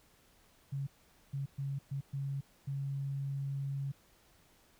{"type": "tone bursts at uneven times", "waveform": "sine", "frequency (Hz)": 138.3, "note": "C#3", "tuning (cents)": -4, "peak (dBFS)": -34, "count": 6, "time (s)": [[0.72, 0.87], [1.33, 1.46], [1.58, 1.79], [1.91, 2.01], [2.13, 2.41], [2.67, 3.92]], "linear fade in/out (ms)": 10, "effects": ["pink hiss -66 dBFS RMS until 4.79 s"]}